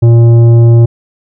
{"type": "tone with tanh clipping", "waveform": "sine", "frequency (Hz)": 116.8, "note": "A#2", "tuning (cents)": 4, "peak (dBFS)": -3, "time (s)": [0.02, 0.86], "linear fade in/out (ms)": 10, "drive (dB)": 10, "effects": []}